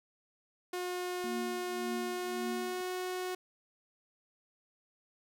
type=tone with pitch glide; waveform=sawtooth; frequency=360 to 366.3 Hz; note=F#4 to F#4; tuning=-47 to -17 cents; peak=-31 dBFS; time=0.73-3.35 s; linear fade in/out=5 ms; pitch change=+30 cents; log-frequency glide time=2.11-2.93 s
type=tone with tremolo; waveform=sine; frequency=233.1 Hz; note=A#3; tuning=in tune; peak=-35 dBFS; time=1.24-2.81 s; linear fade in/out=0 ms; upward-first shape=triangle; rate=1.8 Hz; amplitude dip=95%
effects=11-bit